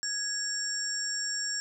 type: tone cluster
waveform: sine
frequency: 1665 / 5510 / 7510 Hz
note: G#6 / F8 / A#8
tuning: +4 / -24 / +12 cents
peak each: -36 / -33 / -34 dBFS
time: 0.03-1.6 s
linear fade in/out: 0 ms
effects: none